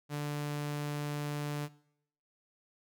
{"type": "tone", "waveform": "sawtooth", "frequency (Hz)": 146.83, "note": "D3", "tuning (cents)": 0, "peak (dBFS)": -30, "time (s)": [0.09, 1.69], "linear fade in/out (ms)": 50, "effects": ["noise-tail reverb RT60 0.7 s tail -20 dB re dry"]}